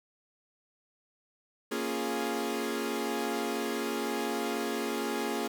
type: chord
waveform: sawtooth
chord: Bb minor seventh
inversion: none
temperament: equal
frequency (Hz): 233.1 / 277.2 / 349.2 / 415.3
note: Bb3 / Db4 / F4 / Ab4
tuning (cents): 0 / 0 / 0 / 0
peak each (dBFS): -32 / -33 / -33 / -31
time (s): 1.71-5.48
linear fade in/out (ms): 10
effects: 9-bit